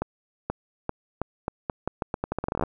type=accelerating click train; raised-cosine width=1 ms; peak=-12 dBFS; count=21; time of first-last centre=0.02-2.636 s; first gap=480 ms; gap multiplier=0.82; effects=none